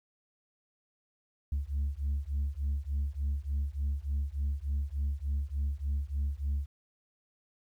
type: beating tone pair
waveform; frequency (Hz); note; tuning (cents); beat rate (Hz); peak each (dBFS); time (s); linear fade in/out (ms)
sine; 69 / 72.4; C#2 / D2; -7 / -24; 3.4; -31; 1.52-6.66; 5
effects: tanh soft clip ceiling -26 dBFS + 11-bit

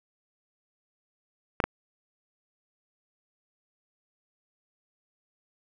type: clicks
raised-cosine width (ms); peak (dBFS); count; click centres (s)
0.5; -8; 2; 1.602 / 1.64
effects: none

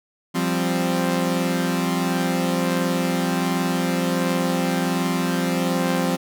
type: chord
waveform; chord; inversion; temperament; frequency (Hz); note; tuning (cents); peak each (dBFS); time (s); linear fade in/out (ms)
sawtooth; F suspended second; none; equal; 174.61 / 196 / 261.6; F3 / G3 / C4; 0 / 0 / 0; -19 / -23 / -20; 0.34-6.17; 20
effects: none

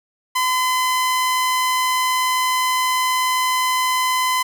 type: tone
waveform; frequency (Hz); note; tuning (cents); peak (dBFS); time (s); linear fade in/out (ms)
sawtooth; 1019; C6; -46; -13; 0.35-4.43; 10
effects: none

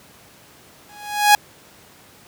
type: tone with exponential growth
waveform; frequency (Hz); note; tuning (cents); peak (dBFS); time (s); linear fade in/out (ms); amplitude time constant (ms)
sawtooth; 830.6; G#5; 0; -3; 0.89-1.35; 2; 100
effects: pink hiss -48 dBFS RMS until 2.27 s + high-pass 100 Hz 12 dB/octave

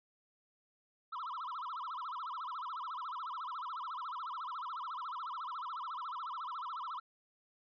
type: tone with vibrato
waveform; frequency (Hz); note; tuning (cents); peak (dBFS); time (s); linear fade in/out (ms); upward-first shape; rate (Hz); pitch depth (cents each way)
triangle; 1146; D6; -43; -37; 1.12-7; 10; sine; 14; 290
effects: resampled to 11025 Hz

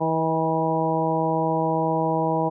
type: harmonic tone with a mistuned harmonic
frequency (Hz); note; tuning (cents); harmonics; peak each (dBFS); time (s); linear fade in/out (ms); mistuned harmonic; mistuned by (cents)
161.6; E3; -34; 1 / 2 / 3 / 4 / 5 / 6; -27 / -27 / -27 / -27 / -27 / -27; 0-2.5; 20; 4; -20
effects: none

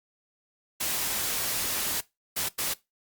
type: noise bursts at uneven times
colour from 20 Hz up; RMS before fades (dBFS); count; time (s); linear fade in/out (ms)
white; -29; 3; 0.8-2.01 / 2.36-2.49 / 2.58-2.74; 10
effects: noise-tail reverb RT60 0.2 s tail -20 dB re dry + Opus 48 kbps

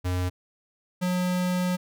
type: tone pair in turn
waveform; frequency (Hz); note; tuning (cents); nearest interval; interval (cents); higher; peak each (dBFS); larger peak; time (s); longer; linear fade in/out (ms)
square; 90.4 / 180.8; F#2 / F#3; -40 / -40; octave; 1200; second; -25 / -24; second; 0.04-0.3 / 1.01-1.77; second; 20
effects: none

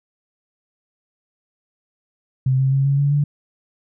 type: tone with pitch steps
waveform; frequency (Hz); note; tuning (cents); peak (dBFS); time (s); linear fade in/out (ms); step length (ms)
sine; 130.81 / 133.56 / 136.36 / 139.23 / 142.16 / 145.14; C3 / C3 / C#3 / C#3 / C#3 / D3; 0 / +36 / -28 / +8 / +44 / -20; -14; 2.46-3.24; 5; 130
effects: none

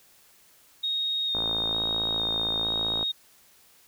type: tone with vibrato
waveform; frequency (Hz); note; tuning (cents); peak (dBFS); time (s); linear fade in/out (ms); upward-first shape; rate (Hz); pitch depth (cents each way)
sine; 3716; A#7; -6; -25; 0.83-3.12; 10; square; 1.1; 11
type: click train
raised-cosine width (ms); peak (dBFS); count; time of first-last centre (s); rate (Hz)
1; -20; 94; 1.35-3.029; 55.4
effects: white hiss -58 dBFS RMS until 3.87 s

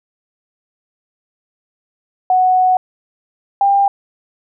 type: tone pair in turn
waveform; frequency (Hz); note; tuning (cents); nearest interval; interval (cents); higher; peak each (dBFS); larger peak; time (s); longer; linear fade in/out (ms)
sine; 740 / 796.8; F#5 / G5; 0 / +28; minor second; 128; second; -9; neither; 2.3-2.77 / 3.61-3.88; first; 2
effects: none

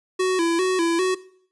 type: tone with vibrato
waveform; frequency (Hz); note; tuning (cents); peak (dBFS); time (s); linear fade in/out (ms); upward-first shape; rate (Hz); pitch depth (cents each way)
square; 353; F4; +19; -19; 0.19-1.15; 10; square; 2.5; 90
effects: noise-tail reverb RT60 0.6 s tail -19 dB re dry + resampled to 24000 Hz

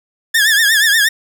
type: tone with vibrato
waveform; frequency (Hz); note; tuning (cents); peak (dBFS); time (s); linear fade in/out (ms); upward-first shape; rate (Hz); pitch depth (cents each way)
sawtooth; 1728; A6; -32; -6; 0.34-1.09; 10; triangle; 8.4; 130
effects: none

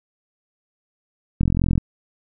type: click train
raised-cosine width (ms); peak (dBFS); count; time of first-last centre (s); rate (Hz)
5; -7; 17; 1.41-1.779; 43.4
effects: none

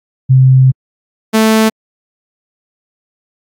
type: tone pair in turn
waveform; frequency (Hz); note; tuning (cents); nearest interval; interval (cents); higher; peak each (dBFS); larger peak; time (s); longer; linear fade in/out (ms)
sine / sawtooth; 130.81 / 220; C3 / A3; 0 / 0; major sixth; 900; second; -3; neither; 0.29-0.72 / 1.33-1.7; first; 20
effects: AAC 64 kbps

